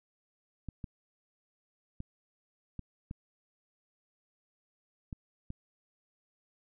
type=clicks; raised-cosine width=5 ms; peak=-27 dBFS; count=7; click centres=0.687 / 0.842 / 2.004 / 2.793 / 3.111 / 5.128 / 5.504 s; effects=none